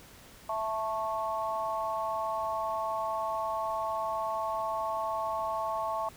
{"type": "chord", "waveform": "sine", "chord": "A major", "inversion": "second", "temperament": "just", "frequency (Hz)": [660, 880, 1100], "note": ["E5", "A5", "C#6"], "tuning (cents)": [2, 0, -14], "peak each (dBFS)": -34, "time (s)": [0.49, 6.09], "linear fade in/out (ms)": 5, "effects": ["pink hiss -53 dBFS RMS until 6.16 s"]}